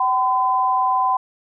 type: tone pair together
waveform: sine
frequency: 763.3 / 1015 Hz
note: G5 / B5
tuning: -46 / +47 cents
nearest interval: perfect fourth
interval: 493 cents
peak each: -20 / -17 dBFS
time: 0-1.17 s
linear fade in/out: 5 ms
effects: none